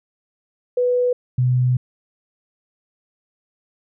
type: tone pair in turn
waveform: sine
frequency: 493.9 / 125.78 Hz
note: B4 / B2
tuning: 0 / +32 cents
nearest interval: 2 octaves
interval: 2368 cents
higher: first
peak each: -15 / -14 dBFS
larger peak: second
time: 0.77-1.13 / 1.38-1.77 s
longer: second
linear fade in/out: 5 ms
effects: none